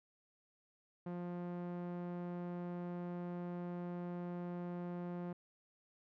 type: tone with low-pass filter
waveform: sawtooth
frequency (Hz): 175.9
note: F3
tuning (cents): +13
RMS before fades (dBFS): -43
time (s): 1.06-5.33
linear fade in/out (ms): 5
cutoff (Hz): 1100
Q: 0.6
effects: none